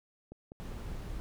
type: click train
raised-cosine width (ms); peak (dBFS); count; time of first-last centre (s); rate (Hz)
2; -33; 4; 0.32-0.918; 5.02
type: noise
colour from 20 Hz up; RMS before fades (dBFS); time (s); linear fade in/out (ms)
brown; -40; 0.6-1.2; 0
effects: none